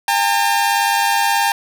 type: tone pair together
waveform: sawtooth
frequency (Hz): 806.3 / 905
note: G5 / A5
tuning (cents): +49 / +48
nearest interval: major second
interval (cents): 199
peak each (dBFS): -13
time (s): 0.08-1.52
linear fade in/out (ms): 2
effects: none